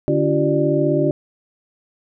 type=tone cluster; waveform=sine; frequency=147.6 / 286.6 / 342.5 / 381.9 / 594 Hz; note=D3 / D4 / F4 / G4 / D5; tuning=+9 / -42 / -34 / -45 / +20 cents; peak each=-21 dBFS; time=0.08-1.11 s; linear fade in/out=0 ms; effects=none